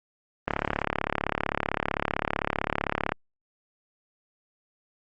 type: click train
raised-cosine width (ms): 0.5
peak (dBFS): -9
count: 95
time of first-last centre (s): 0.48-3.12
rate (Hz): 35.6
effects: Opus 24 kbps